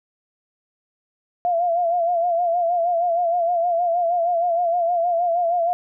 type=tone with vibrato; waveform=sine; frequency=690 Hz; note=F5; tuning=21 cents flat; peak=-17 dBFS; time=1.45-5.73 s; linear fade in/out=0 ms; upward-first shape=sine; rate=6.4 Hz; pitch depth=64 cents each way; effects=none